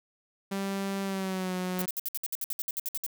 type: tone with pitch glide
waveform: sawtooth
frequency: 196 to 182.87 Hz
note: G3 to F#3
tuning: 0 to -20 cents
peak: -26 dBFS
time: 0.51-1.86 s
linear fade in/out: 10 ms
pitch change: -120 cents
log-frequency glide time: 1.03-1.55 s
type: noise bursts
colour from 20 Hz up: violet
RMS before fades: -32 dBFS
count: 15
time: 1.79-3.064 s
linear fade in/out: 0 ms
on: 28 ms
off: 61 ms
effects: none